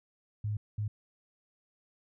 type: tone bursts at uneven times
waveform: sine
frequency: 105.3 Hz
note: G#2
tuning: 24 cents sharp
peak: -30 dBFS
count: 2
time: 0.44-0.57 / 0.78-0.88 s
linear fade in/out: 5 ms
effects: none